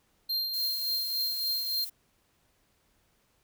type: tone with tremolo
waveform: square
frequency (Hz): 4186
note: C8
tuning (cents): 0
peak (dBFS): -27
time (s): 0.29-1.85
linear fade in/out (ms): 10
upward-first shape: triangle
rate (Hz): 3.5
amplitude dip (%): 50
type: noise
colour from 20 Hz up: violet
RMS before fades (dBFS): -40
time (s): 0.53-1.9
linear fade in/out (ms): 10
effects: pink hiss -70 dBFS RMS until 3.43 s